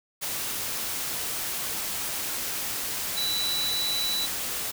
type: tone in noise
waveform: sine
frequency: 3951 Hz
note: B7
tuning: in tune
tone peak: -26 dBFS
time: 3.16-4.27 s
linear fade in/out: 20 ms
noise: white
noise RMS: -31 dBFS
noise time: 0.21-4.72 s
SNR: +2 dB
effects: none